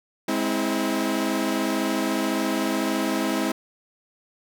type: chord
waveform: sawtooth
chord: Ab augmented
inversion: none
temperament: equal with one note detuned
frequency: 207.7 / 261.6 / 323.4 Hz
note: Ab3 / C4 / E4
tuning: 0 / 0 / -33 cents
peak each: -24 / -23 / -22 dBFS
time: 0.28-3.52 s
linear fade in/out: 5 ms
effects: none